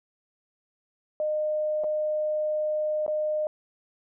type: tone with dropouts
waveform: sine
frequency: 611 Hz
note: D#5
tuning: 32 cents flat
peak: -24 dBFS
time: 1.2-3.47 s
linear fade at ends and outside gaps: 1 ms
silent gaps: 1.837-1.842 / 3.064-3.079 s
effects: none